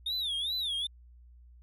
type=tone with vibrato; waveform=triangle; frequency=3599 Hz; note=A7; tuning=38 cents sharp; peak=-29 dBFS; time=0.06-0.87 s; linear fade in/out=5 ms; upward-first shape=sine; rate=2.5 Hz; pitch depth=190 cents each way; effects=added 60 Hz sine -52 dBFS peak until 1.62 s